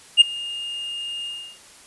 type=tone with ADSR envelope; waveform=triangle; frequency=2829 Hz; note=F7; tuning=22 cents sharp; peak=-3 dBFS; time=0.17-1.59 s; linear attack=39 ms; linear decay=13 ms; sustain=-23 dB; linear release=340 ms; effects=white hiss -47 dBFS RMS until 1.86 s + resampled to 24000 Hz